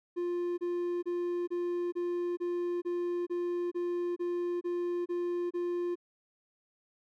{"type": "tone bursts", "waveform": "triangle", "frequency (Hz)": 350.6, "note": "F4", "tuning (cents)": 7, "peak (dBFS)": -28, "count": 13, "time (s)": [0.16, 5.956], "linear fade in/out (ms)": 20, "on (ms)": 420, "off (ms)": 28, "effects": []}